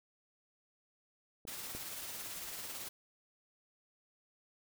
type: clicks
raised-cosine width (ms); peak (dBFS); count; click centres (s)
2; -37 / -31; 2; 1.452 / 1.75
type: noise with tremolo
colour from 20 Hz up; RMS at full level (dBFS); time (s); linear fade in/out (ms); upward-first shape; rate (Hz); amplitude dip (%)
white; -43; 1.47-2.89; 10; sine; 18; 30
effects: none